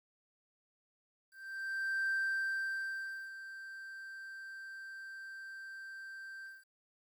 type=tone with ADSR envelope; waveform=triangle; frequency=1568 Hz; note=G6; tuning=in tune; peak=-28 dBFS; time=1.31-6.65 s; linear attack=790 ms; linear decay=1200 ms; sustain=-15 dB; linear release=200 ms; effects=tanh soft clip ceiling -26 dBFS + 11-bit